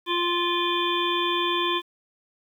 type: harmonic tone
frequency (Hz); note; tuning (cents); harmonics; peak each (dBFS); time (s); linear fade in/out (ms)
348.3; F4; -5; 1 / 3 / 5 / 7 / 9 / 10; -27 / -26 / -34 / -33 / -31 / -29; 0.06-1.82; 50
effects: 9-bit